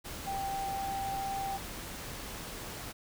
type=tone in noise; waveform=sine; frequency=784 Hz; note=G5; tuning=in tune; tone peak=-33 dBFS; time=0.26-1.58 s; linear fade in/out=20 ms; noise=pink; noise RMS=-42 dBFS; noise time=0.04-2.93 s; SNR=+6 dB; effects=none